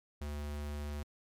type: tone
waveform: square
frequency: 73.42 Hz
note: D2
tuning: in tune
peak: -38 dBFS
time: 0.21-1.03 s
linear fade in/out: 5 ms
effects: MP3 96 kbps